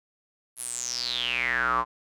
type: tone with band-pass filter sweep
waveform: square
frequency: 61 Hz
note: B1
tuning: 21 cents flat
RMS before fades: -28 dBFS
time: 0.56-1.85 s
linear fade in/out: 50 ms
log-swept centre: 11000 to 1000 Hz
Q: 9.8
effects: none